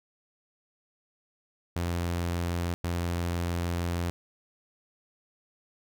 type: tone bursts at uneven times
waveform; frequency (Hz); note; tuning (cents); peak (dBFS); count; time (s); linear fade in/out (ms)
sawtooth; 86.4; F2; -18; -24; 2; 1.76-2.74 / 2.84-4.1; 0
effects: none